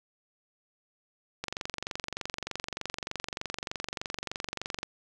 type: click train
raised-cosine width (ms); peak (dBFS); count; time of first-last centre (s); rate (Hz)
0.2; -16; 80; 1.44-4.831; 23.3
effects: none